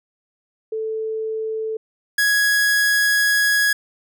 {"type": "tone pair in turn", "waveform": ["sine", "45% pulse"], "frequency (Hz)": [440, 1665.6], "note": ["A4", "G#6"], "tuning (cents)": [0, 5], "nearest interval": "octave + major seventh", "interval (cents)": 2305, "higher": "second", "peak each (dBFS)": [-22, -15], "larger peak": "second", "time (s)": [[0.72, 1.77], [2.18, 3.73]], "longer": "second", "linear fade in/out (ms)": 5, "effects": []}